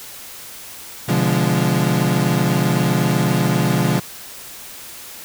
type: chord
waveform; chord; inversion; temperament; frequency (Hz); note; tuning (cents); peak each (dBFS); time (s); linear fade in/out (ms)
35% pulse; B diminished seventh; none; equal with one note detuned; 126.65 / 146.83 / 174.61 / 207.7; B2 / D3 / F3 / Ab3; +44 / 0 / 0 / 0; -19 / -19 / -18 / -21; 1.08-4; 10
effects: white hiss -36 dBFS RMS until 5.24 s